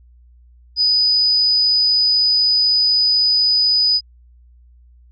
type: tone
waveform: sine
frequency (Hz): 4978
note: D#8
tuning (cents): 0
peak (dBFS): -12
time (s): 0.76-4.01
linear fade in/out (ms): 50
effects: added 60 Hz sine -45 dBFS peak until 5.11 s